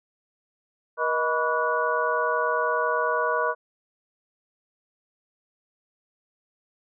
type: tone cluster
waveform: sine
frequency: 479 / 627 / 985 / 1135 / 1465 Hz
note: A#4 / D#5 / B5 / C#6 / F#6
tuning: +47 / +13 / -5 / +41 / -18 cents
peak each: -28 dBFS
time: 0.97-3.55 s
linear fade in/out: 50 ms
effects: none